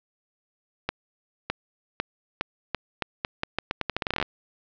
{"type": "accelerating click train", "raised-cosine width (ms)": 0.3, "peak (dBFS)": -9, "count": 22, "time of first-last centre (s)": [0.89, 4.226], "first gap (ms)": 610, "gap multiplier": 0.82, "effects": ["low-pass 5000 Hz 12 dB/octave"]}